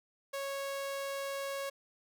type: tone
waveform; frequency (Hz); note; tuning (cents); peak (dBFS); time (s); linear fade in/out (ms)
sawtooth; 552; C#5; -7; -32; 0.33-1.7; 10
effects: none